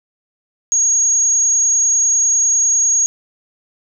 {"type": "tone", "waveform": "sine", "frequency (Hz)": 6610, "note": "G#8", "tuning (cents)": -9, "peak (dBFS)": -11, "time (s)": [0.72, 3.06], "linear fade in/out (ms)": 0, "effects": []}